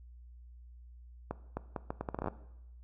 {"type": "accelerating click train", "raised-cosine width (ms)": 1, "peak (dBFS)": -21, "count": 13, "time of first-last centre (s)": [1.31, 2.283], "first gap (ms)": 260, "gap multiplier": 0.74, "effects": ["noise-tail reverb RT60 0.9 s tail -17 dB re dry", "added 60 Hz sine -50 dBFS peak until 2.83 s"]}